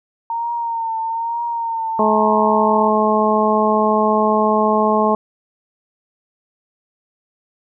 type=tone with vibrato; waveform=sine; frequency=919 Hz; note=A#5; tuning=25 cents flat; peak=-19 dBFS; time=0.3-2.89 s; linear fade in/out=2 ms; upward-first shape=triangle; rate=1.1 Hz; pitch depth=48 cents each way
type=harmonic tone; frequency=214.6 Hz; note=A3; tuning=43 cents flat; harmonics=1 / 2 / 3 / 4 / 5; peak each=-19 / -19 / -19 / -19 / -19 dBFS; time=1.99-5.15 s; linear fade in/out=2 ms
effects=none